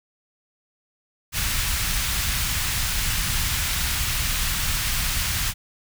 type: band-stop noise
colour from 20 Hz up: pink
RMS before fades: -24 dBFS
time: 1.32-5.54 s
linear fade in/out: 50 ms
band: 110 to 1600 Hz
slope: 12 dB/octave
effects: none